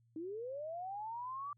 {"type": "linear sweep", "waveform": "sine", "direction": "up", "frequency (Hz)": [305.7, 1174.7], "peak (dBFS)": -40, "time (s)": [0.16, 1.53], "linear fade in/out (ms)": 2, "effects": ["added 116 Hz sine -68 dBFS peak until 1.57 s"]}